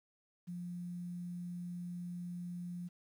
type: tone with quantisation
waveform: sine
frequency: 176 Hz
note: F3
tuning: 14 cents sharp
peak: -40 dBFS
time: 0.47-2.89 s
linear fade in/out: 20 ms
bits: 11
effects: none